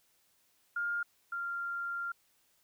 sine tone pair in turn, 1410 / 1389.8 Hz, F6 / F6, +16 / -9 cents, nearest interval unison, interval 25 cents, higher first, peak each -31 / -34 dBFS, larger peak first, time 0.76-1.03 / 1.32-2.12 s, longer second, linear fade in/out 5 ms, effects white hiss -71 dBFS RMS until 2.63 s

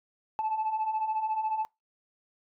sine beating tone pair, 860 / 874 Hz, A5 / A5, -40 / -12 cents, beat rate 14 Hz, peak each -33 / -27 dBFS, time 0.39-1.65 s, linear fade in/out 0 ms, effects noise-tail reverb RT60 0.2 s tail -25 dB re dry + tanh soft clip ceiling -23 dBFS

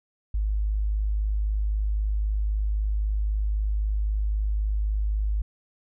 sine tone, 51.91 Hz, G#1, in tune, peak -22 dBFS, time 0.34-5.42 s, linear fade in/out 5 ms, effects none

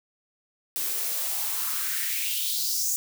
blue noise with high-pass filter sweep, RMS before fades -28 dBFS, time 0.76-2.96 s, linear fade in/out 0 ms, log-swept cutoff 290 to 7000 Hz, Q 3.6, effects none

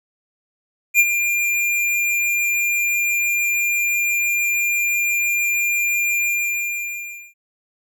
square tone with ADSR envelope, 2399 Hz, D7, 36 cents sharp, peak -9 dBFS, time 0.94-7.34 s, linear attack 55 ms, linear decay 45 ms, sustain -9 dB, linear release 1100 ms, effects none

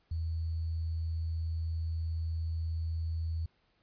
sine tone with sample-and-hold, 81.6 Hz, E2, 17 cents flat, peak -31 dBFS, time 0.11-3.46 s, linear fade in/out 5 ms, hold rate 4410 Hz, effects pink hiss -72 dBFS RMS until 3.82 s + resampled to 11025 Hz

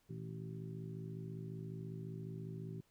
harmonic tone with a mistuned harmonic, 54.6 Hz, A1, 13 cents flat, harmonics 2 / 3 / 4 / 5 / 6 / 7, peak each -47 / -46 / -55 / -57 / -60 / -53 dBFS, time 0.09-2.81 s, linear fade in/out 10 ms, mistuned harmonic 2, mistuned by +140 cents, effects pink hiss -75 dBFS RMS until 2.9 s

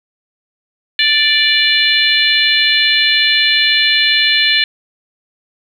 harmonic tone, 587.3 Hz, D5, in tune, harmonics 3 / 4 / 5 / 6 / 7, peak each -16 / -16 / -16 / -16 / -16 dBFS, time 0.99-4.64 s, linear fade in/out 2 ms, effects 7-bit

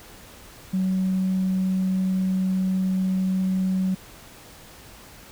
sine tone, 187.7 Hz, F#3, 25 cents sharp, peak -19 dBFS, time 0.73-3.95 s, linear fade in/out 10 ms, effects tanh soft clip ceiling -16 dBFS + pink hiss -46 dBFS RMS until 5.31 s

